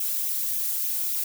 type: noise with flanger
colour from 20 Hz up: violet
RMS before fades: -27 dBFS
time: 0-1.24 s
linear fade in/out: 5 ms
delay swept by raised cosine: 0.31 to 3.61 ms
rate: 3.5 Hz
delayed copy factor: +0.8
effects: none